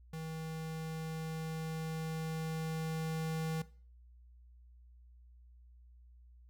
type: tone with level ramp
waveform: square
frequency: 160 Hz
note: D#3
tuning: 49 cents sharp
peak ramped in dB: -41 to -35 dBFS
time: 0.13-3.62 s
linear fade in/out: 5 ms
effects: noise-tail reverb RT60 0.4 s tail -17 dB re dry + added 60 Hz sine -56 dBFS peak until 6.49 s